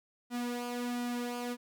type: tone with flanger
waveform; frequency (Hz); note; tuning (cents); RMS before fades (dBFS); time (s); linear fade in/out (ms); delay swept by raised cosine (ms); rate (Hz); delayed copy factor
sawtooth; 242.8; B3; -29; -36; 0.3-1.57; 50; 1.8 to 3.6; 1.4; -0.6
effects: none